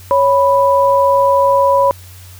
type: tone pair together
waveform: sine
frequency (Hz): 554.4 / 987.8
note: C#5 / B5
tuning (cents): 0 / 0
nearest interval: minor seventh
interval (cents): 1000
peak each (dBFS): -11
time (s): 0.11-1.91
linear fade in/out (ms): 0
effects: added 91 Hz sine -35 dBFS peak until 2.39 s + white hiss -41 dBFS RMS until 2.39 s